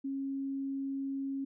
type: tone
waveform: sine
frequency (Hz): 272.7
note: C#4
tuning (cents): -28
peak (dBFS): -33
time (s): 0.04-1.45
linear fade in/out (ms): 10
effects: none